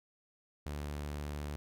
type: tone with vibrato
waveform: sawtooth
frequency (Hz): 73.42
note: D2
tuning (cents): 0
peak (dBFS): -34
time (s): 0.66-1.56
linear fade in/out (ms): 0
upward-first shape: triangle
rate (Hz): 19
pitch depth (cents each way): 12
effects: none